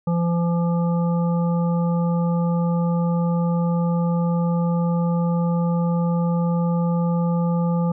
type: harmonic tone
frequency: 170.9 Hz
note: F3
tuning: 37 cents flat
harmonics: 1 / 3 / 5 / 7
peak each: -18 / -28 / -32 / -35 dBFS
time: 0.07-7.92 s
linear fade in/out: 5 ms
effects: none